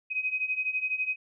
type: beating tone pair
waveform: sine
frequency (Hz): 2512 / 2524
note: D#7 / D#7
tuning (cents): +16 / +24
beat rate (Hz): 12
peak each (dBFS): -32 / -29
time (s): 0.1-1.16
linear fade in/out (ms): 20
effects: none